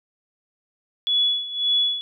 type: tone with tremolo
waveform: sine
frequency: 3400 Hz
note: G#7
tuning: 40 cents sharp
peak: -16 dBFS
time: 1.07-2.01 s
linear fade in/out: 0 ms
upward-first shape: sine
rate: 1.8 Hz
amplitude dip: 80%
effects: none